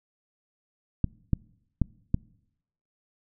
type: clicks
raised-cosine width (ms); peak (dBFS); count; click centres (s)
5; -10; 4; 1.043 / 1.333 / 1.817 / 2.144
effects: noise-tail reverb RT60 0.8 s tail -25 dB re dry